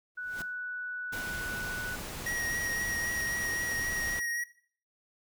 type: noise with exponential growth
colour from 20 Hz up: pink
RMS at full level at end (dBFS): -40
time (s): 0.15-0.42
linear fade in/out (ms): 2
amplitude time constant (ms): 58
type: tone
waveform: sine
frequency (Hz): 1480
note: F#6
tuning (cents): 0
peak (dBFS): -35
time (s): 0.17-1.96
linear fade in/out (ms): 10
type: noise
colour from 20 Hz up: pink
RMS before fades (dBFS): -40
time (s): 1.12-4.2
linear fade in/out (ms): 10
type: tone with vibrato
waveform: square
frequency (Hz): 1893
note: A#6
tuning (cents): +26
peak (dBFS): -32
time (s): 2.26-4.44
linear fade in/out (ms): 5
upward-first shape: triangle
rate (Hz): 3.8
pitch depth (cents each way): 23
effects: noise-tail reverb RT60 0.5 s tail -18 dB re dry